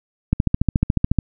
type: click train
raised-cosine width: 5 ms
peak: -3 dBFS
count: 13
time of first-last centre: 0.33-1.187 s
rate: 14 Hz
effects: none